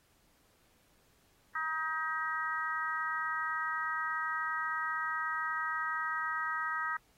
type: harmonic tone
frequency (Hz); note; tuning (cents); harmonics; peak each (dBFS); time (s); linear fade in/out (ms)
316.4; D#4; +29; 3 / 4 / 5 / 6; -42 / -35 / -38 / -38; 1.55-6.97; 5
effects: pink hiss -69 dBFS RMS until 7.17 s + AAC 48 kbps